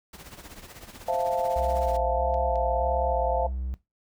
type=noise with tremolo; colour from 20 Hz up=pink; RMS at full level=-42 dBFS; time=0.13-1.97 s; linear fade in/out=5 ms; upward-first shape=triangle; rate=16 Hz; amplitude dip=75%
type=chord; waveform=sine; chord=F major seventh; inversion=second; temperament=equal; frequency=523.3 / 659.3 / 698.5 / 880 Hz; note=C5 / E5 / F5 / A5; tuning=0 / 0 / 0 / 0 cents; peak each=-29 / -28 / -28 / -30 dBFS; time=1.08-3.47 s; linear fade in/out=5 ms
type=tone with vibrato; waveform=triangle; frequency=61.2 Hz; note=B1; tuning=15 cents flat; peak=-27 dBFS; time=1.56-3.74 s; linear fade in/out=0 ms; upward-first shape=square; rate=1.6 Hz; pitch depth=76 cents each way
type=clicks; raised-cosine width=0.2 ms; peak=-32 dBFS; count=2; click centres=2.342 / 2.557 s
effects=noise-tail reverb RT60 0.2 s tail -17 dB re dry